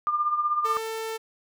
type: tone with tremolo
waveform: sine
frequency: 1200 Hz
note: D6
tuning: 37 cents sharp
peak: -19 dBFS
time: 0.07-0.77 s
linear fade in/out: 0 ms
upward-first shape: triangle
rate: 16 Hz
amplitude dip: 70%
type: tone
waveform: sawtooth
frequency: 445.6 Hz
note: A4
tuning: 22 cents sharp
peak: -26 dBFS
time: 0.64-1.18 s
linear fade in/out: 20 ms
effects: none